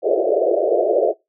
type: band-pass noise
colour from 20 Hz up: white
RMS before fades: -17 dBFS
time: 0.02-1.14 s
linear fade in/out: 50 ms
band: 350 to 670 Hz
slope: 96 dB/octave
effects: noise-tail reverb RT60 0.2 s tail -23 dB re dry